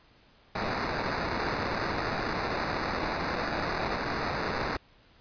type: noise with sample-and-hold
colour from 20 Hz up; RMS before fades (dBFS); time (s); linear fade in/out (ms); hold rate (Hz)
white; -31; 0.55-4.77; 5; 3150
effects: pink hiss -60 dBFS RMS until 5.2 s + resampled to 11025 Hz